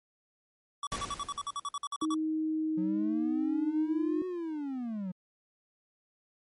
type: tone bursts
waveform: square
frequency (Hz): 1141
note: C#6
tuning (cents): +50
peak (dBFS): -33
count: 15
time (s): 0.83-2.143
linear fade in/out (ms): 2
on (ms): 39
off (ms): 52
type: noise with exponential decay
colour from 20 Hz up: pink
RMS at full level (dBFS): -36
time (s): 0.92-1.84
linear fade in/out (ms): 0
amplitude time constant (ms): 200
type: tone with pitch glide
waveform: sine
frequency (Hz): 313.8 to 310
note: D#4 to D#4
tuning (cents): +15 to -6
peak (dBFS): -28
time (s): 2.02-4.22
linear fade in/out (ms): 2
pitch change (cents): -21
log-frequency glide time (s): 3-3.89
type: linear two-way sweep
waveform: triangle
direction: up then down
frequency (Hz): 177.4 to 370 to 177.4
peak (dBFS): -31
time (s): 2.77-5.12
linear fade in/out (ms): 10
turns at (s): 4.26
effects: MP3 48 kbps